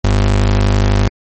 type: ring-modulated tone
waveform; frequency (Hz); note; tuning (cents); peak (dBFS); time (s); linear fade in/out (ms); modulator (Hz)
square; 74.4; D2; +23; -7; 0.04-1.08; 5; 25.9
effects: MP3 32 kbps